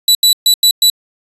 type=tone bursts at uneven times; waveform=sawtooth; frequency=3951 Hz; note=B7; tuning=in tune; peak=-3 dBFS; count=5; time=0.08-0.15 / 0.23-0.33 / 0.46-0.54 / 0.63-0.71 / 0.82-0.9 s; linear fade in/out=2 ms; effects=resampled to 32000 Hz